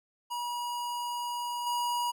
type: tone with level steps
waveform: square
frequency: 963 Hz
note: B5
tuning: 44 cents flat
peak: -33 / -29 dBFS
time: 0.3-2.12 s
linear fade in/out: 20 ms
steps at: 1.66 s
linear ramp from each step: 10 ms
effects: none